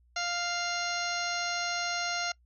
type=harmonic tone with a mistuned harmonic; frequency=698.5 Hz; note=F5; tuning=in tune; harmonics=1 / 2 / 3 / 4 / 5 / 6 / 7 / 8 / 9; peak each=-36 / -35 / -38 / -40 / -45 / -37 / -46 / -40 / -41 dBFS; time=0.16-2.32 s; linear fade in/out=5 ms; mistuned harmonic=9; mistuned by=+40 cents; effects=noise-tail reverb RT60 0.1 s tail -24 dB re dry + added 60 Hz sine -61 dBFS peak until 2.45 s